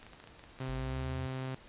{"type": "clicks", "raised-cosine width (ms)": 0.3, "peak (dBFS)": -35, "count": 11, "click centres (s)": [0.03, 0.066, 0.133, 0.201, 0.24, 0.274, 0.394, 0.439, 0.589, 0.621, 0.658]}
{"type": "tone", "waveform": "sawtooth", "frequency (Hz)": 130.81, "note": "C3", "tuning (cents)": 0, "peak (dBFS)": -32, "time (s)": [0.6, 1.55], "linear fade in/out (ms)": 5}
{"type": "linear sweep", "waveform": "sine", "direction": "up", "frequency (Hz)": [45.59, 87.6], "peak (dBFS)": -38, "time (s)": [0.68, 1.27], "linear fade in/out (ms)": 10}
{"effects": ["pink hiss -56 dBFS RMS until 1.68 s", "resampled to 8000 Hz"]}